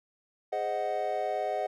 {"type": "chord", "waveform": "triangle", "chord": "Ab dominant seventh", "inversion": "none", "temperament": "equal", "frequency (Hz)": [415.3, 523.3, 622.3, 740], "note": ["Ab4", "C5", "Eb5", "Gb5"], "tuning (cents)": [0, 0, 0, 0], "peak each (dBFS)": [-35, -35, -31, -30], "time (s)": [0.52, 1.67], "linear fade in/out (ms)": 10, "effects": []}